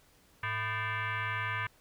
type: tone with frequency modulation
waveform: sine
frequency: 106.6 Hz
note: G#2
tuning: 46 cents sharp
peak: -31 dBFS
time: 0.43-1.67 s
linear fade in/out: 5 ms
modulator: 552 Hz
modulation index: 4
effects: pink hiss -64 dBFS RMS until 1.8 s